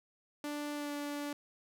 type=tone with pitch glide; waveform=sawtooth; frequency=293.7 to 290 Hz; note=D4 to D4; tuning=0 to -22 cents; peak=-33 dBFS; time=0.44-1.33 s; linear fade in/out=2 ms; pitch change=-22 cents; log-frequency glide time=0.74-0.92 s; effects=none